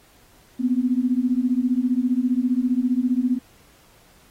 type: beating tone pair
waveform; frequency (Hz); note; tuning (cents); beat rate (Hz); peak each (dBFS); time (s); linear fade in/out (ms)
sine; 243.2 / 258.2; B3 / C4; -26 / -23; 15; -21; 0.59-3.39; 20
effects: pink hiss -55 dBFS RMS until 4.3 s + AAC 48 kbps